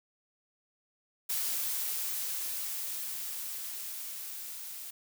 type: noise with level ramp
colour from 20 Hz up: blue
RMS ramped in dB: -32 to -43 dBFS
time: 1.29-4.91 s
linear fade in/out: 10 ms
effects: none